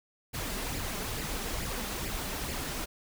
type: noise with flanger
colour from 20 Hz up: pink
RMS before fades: -35 dBFS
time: 0.33-2.86 s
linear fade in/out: 20 ms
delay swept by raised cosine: 0.4 to 5 ms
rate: 2.3 Hz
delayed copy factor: +0.55
effects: none